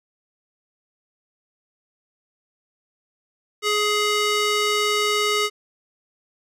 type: tone with band-pass filter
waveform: square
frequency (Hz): 418.5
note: G#4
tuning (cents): +13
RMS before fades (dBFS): -21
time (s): 3.62-5.5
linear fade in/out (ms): 50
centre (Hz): 3300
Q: 0.56
effects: none